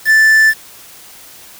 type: tone with quantisation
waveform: triangle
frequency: 1760 Hz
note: A6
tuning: in tune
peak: -4 dBFS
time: 0.05-0.54 s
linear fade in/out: 50 ms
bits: 4
effects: white hiss -38 dBFS RMS until 1.59 s